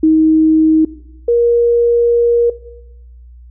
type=tone pair in turn; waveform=sine; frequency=315.7 / 473 Hz; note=D#4 / A#4; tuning=+25 / +25 cents; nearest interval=perfect fifth; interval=700 cents; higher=second; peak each=-6 / -8 dBFS; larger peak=first; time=0.03-0.85 / 1.28-2.5 s; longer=second; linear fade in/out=5 ms; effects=noise-tail reverb RT60 0.9 s tail -18 dB re dry + added 60 Hz sine -35 dBFS peak until 3.5 s